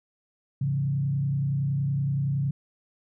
sine tone with frequency modulation, 138.59 Hz, C#3, in tune, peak -23 dBFS, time 0.61-2.51 s, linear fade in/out 5 ms, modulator 30.7 Hz, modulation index 0.61, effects none

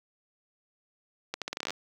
accelerating click train, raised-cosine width 0.2 ms, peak -15 dBFS, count 12, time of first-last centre 1.34-1.705 s, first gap 77 ms, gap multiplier 0.81, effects high-pass 200 Hz 12 dB/octave + 8-bit

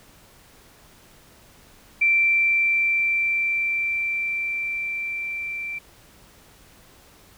sine tone with level ramp, 2347 Hz, D7, 2 cents flat, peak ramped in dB -15 to -28 dBFS, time 2.01-5.79 s, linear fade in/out 10 ms, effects pink hiss -52 dBFS RMS until 7.37 s

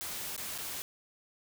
white noise with dropouts, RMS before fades -39 dBFS, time 0.01-0.82 s, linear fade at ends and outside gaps 0 ms, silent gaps 0.364-0.378 / 0.578-0.585 s, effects none

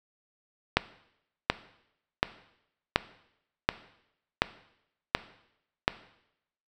click train, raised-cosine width 0.3 ms, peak -3 dBFS, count 8, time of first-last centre 0.77-5.879 s, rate 1.37 Hz, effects noise-tail reverb RT60 0.8 s tail -17 dB re dry

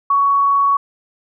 sine tone, 1119 Hz, C#6, 16 cents sharp, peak -11 dBFS, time 0.1-0.77 s, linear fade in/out 5 ms, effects none

